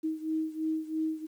sine beating tone pair, 315.2 / 318.2 Hz, D#4 / D#4, +23 / +39 cents, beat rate 3 Hz, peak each -31 / -34 dBFS, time 0.03-1.27 s, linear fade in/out 20 ms, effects 10-bit

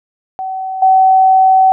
sine tone with level steps, 759 Hz, F#5, 44 cents sharp, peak -18 / -5 dBFS, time 0.39-1.72 s, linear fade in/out 0 ms, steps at 0.82 s, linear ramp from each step 5 ms, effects none

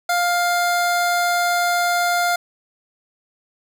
25% pulse tone, 702 Hz, F5, 9 cents sharp, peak -13 dBFS, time 0.09-2.36 s, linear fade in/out 5 ms, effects none

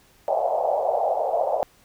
pink band-pass noise, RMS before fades -23 dBFS, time 0.28-1.63 s, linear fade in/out 0 ms, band 550 to 780 Hz, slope 48 dB/octave, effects pink hiss -57 dBFS RMS until 1.84 s

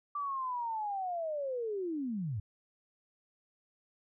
sine linear sweep, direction down, 1174.7 to 92.5 Hz, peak -33 dBFS, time 0.15-2.4 s, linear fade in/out 5 ms, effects none

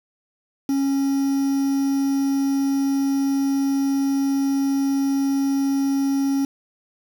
triangle tone with quantisation, 274.3 Hz, C#4, 18 cents flat, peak -16 dBFS, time 0.69-6.45 s, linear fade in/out 2 ms, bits 6, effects none

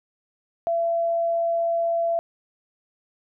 sine tone, 674 Hz, E5, 38 cents sharp, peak -20 dBFS, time 0.67-2.19 s, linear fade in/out 0 ms, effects none

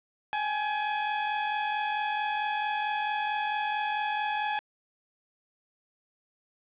sawtooth tone pair together, 800 / 844.5 Hz, G5 / G#5, +35 / +29 cents, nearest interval minor second, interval 94 cents, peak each -33 / -24 dBFS, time 0.33-4.59 s, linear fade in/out 0 ms, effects resampled to 8000 Hz + 9-bit

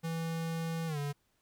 square tone with pitch glide, 164.4 to 143.95 Hz, E3 to D3, -4 to -34 cents, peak -34 dBFS, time 0.03-1.13 s, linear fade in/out 20 ms, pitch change -230 cents, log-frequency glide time 0.87-0.98 s, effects pink hiss -75 dBFS RMS until 1.41 s

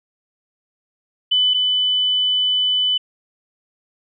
sine tone pair in turn, 3000 / 3000 Hz, F#7 / F#7, +23 / +23 cents, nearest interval unison, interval 0 cents, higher neither, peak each -13 / -15 dBFS, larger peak first, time 1.31-1.54 / 1.54-2.98 s, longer second, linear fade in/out 10 ms, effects none

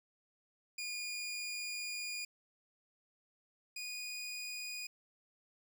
20% pulse tone pair in turn, 2435 / 2466 Hz, D#7 / D#7, -38 / -16 cents, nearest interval unison, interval 22 cents, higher second, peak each -34 / -36 dBFS, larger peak first, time 0.78-2.25 / 3.76-4.87 s, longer first, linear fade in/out 5 ms, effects none

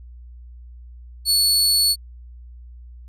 sawtooth tone, 4417 Hz, C#8, 7 cents flat, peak -12 dBFS, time 1.25-1.96 s, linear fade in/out 50 ms, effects added 60 Hz sine -38 dBFS peak until 3.08 s + resampled to 32000 Hz

